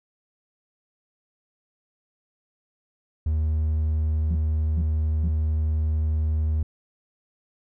triangle tone, 77.78 Hz, D#2, in tune, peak -18 dBFS, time 3.26-6.63 s, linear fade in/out 5 ms
sine tone bursts, 174 Hz, F3, 6 cents flat, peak -26 dBFS, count 3, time 4.3-5.288 s, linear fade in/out 10 ms, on 56 ms, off 410 ms
effects tanh soft clip ceiling -13 dBFS

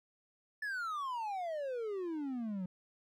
triangle exponential sweep, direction down, 1760 to 177.5 Hz, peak -34 dBFS, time 0.62-2.66 s, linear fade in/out 5 ms, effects none

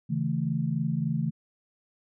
sine chord, A major, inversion first, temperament equal with one note detuned, 138.59 / 162.08 / 220 Hz, C#3 / E3 / A3, 0 / -29 / 0 cents, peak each -30 / -28 / -31 dBFS, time 0.09-1.31 s, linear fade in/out 20 ms, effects none

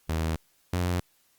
sawtooth tone pair in turn, 80.4 / 89.03 Hz, E2 / F2, -43 / +34 cents, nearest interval major second, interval 177 cents, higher second, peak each -22 / -21 dBFS, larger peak second, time 0.09-0.36 / 0.73-1 s, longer neither, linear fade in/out 5 ms, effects white hiss -66 dBFS RMS until 1.38 s + Opus 48 kbps

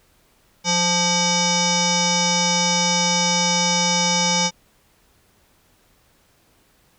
sine tone with frequency modulation, 2974 Hz, F#7, 8 cents sharp, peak -16 dBFS, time 0.64-4.51 s, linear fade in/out 50 ms, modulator 699 Hz, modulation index 4.8, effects pink hiss -59 dBFS RMS until 6.98 s

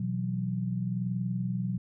sine chord, B suspended fourth, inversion none, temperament just, 123.47 / 164.63 / 185.21 Hz, B2 / E3 / F#3, 0 / -2 / +2 cents, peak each -32 / -37 / -31 dBFS, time 0-1.78 s, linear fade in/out 5 ms, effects none

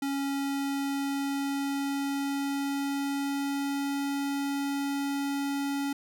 square tone with pitch glide, 277.2 to 279.9 Hz, C#4 to C#4, 0 to +17 cents, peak -29 dBFS, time 0.02-5.93 s, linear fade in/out 5 ms, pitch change +17 cents, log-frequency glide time 0.21-3.99 s, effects none

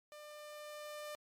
sawtooth tone with level ramp, 598 Hz, D5, 31 cents sharp, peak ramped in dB -47 to -39 dBFS, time 0.12-1.15 s, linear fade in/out 0 ms, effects MP3 64 kbps

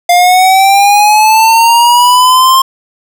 square linear sweep, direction up, 698.5 to 1061 Hz, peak -4 dBFS, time 0.09-2.62 s, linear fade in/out 5 ms, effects none

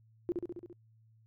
sine tone with echo, 349.2 Hz, F4, in tune, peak -28 dBFS, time 0.29-0.32 s, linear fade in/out 0 ms, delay 68 ms, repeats 6, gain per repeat -3 dB, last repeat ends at 0.728 s, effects noise-tail reverb RT60 0.1 s tail -26 dB re dry + added 111 Hz sine -61 dBFS peak until 1.26 s

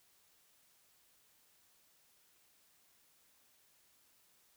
silence, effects white hiss -70 dBFS RMS until 4.56 s

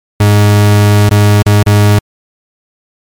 40% pulse tone with dropouts, 103.4 Hz, G#2, 7 cents flat, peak -3 dBFS, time 0.2-1.99 s, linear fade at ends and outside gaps 5 ms, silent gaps 1.093-1.11 / 1.424-1.461 / 1.63-1.663 s, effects MP3 96 kbps

